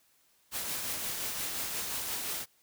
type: noise with tremolo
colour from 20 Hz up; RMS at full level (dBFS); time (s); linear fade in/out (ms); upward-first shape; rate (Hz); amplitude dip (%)
white; -34; 0.51-2.46; 50; triangle; 5.7; 35
effects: white hiss -68 dBFS RMS until 2.62 s